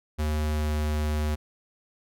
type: tone with pitch glide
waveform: square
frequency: 76.2 to 75.72 Hz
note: D#2 to D#2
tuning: -36 to -47 cents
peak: -25 dBFS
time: 0.18-1.36 s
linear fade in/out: 20 ms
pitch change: -11 cents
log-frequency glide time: 0.47-0.72 s
effects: none